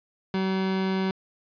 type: tone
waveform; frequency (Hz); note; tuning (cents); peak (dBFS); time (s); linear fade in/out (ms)
30% pulse; 190; F#3; +46; -21; 0.34-1.11; 2
effects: resampled to 11025 Hz + 9-bit